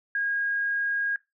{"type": "tone", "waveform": "sine", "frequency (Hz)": 1633, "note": "G#6", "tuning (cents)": -30, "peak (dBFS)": -24, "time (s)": [0.15, 1.16], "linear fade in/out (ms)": 2, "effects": ["noise-tail reverb RT60 0.2 s tail -20 dB re dry"]}